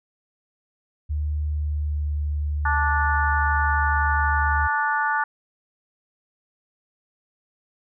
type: tone with pitch glide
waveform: sine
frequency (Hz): 74.9 to 74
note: D2 to D2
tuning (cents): +35 to +14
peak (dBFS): -22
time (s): 1.09-4.68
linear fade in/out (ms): 20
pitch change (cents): -21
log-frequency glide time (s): 1.67-2.12
type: harmonic tone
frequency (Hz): 292.7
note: D4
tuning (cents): -6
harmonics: 3 / 4 / 5 / 6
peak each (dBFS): -24 / -27 / -24 / -29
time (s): 2.65-5.24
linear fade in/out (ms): 5
effects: none

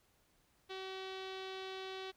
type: tone with low-pass filter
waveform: sawtooth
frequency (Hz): 380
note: F#4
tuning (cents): +46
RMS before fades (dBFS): -45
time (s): 0.69-2.12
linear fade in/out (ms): 20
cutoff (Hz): 3700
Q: 3.2
effects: pink hiss -73 dBFS RMS until 2.16 s

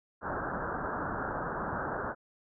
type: low-pass noise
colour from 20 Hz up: white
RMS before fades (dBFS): -35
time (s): 0.21-2.15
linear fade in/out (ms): 50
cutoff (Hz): 1600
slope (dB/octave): 96
effects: none

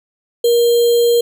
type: tone with sample-and-hold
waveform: sine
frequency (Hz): 472.3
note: A#4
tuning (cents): +23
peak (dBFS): -9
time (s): 0.44-1.21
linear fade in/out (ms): 5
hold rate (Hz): 3675
effects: none

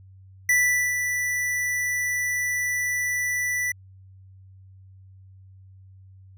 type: tone with ADSR envelope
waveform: square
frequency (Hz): 1974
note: B6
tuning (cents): -1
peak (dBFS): -17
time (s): 0.49-3.72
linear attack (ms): 4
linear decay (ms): 440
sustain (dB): -7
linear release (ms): 5
effects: added 95 Hz sine -46 dBFS peak until 6.37 s

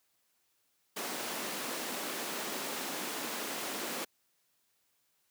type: high-pass noise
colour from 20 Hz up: pink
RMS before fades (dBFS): -38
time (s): 0.96-4.05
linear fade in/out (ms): 10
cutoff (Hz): 230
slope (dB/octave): 24
effects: white hiss -75 dBFS RMS until 5.3 s + high-pass 80 Hz 12 dB/octave

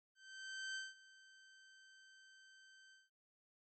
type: tone with ADSR envelope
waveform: sawtooth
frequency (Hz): 1550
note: G6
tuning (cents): -20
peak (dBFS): -38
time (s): 0.15-3.1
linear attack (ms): 610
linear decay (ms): 180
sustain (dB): -20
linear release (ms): 180
effects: MP3 32 kbps

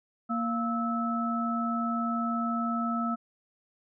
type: tone cluster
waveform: sine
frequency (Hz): 232.9 / 693 / 1306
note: A#3 / F5 / E6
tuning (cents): -1 / -14 / -17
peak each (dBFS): -29 / -36 / -31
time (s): 0.29-3.16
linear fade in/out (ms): 20
effects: none

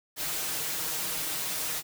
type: noise with comb filter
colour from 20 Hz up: white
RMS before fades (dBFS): -32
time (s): 0.16-1.83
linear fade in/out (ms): 50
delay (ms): 6.4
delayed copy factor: +0.8
effects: none

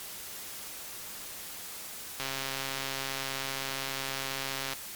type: click train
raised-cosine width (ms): 0.2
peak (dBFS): -16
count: 343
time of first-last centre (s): 2.2-4.733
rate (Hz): 135
effects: white hiss -42 dBFS RMS until 4.95 s + MP3 96 kbps

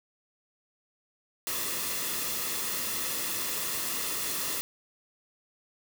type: noise with comb filter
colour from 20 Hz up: white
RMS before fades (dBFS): -32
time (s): 1.47-4.61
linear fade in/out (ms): 0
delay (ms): 1.3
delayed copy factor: -0.5
effects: none

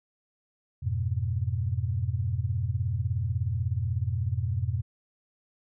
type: chord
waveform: sine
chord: F diminished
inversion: none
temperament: equal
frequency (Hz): 87.31 / 103.83 / 123.47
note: F2 / Ab2 / Cb3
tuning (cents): 0 / 0 / 0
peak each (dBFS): -30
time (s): 0.82-4.82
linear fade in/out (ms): 20
effects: none

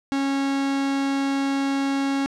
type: tone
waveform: 45% pulse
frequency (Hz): 274.8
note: C#4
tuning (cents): -15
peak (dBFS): -21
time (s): 0.12-2.26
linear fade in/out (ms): 0
effects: low-pass 6000 Hz 12 dB/octave

